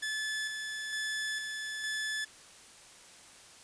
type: tone with tremolo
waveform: sawtooth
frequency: 1732 Hz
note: A6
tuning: 28 cents flat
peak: -29 dBFS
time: 0.02-2.25 s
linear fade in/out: 10 ms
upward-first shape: square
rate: 1.1 Hz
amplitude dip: 35%
effects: white hiss -54 dBFS RMS until 3.63 s + resampled to 22050 Hz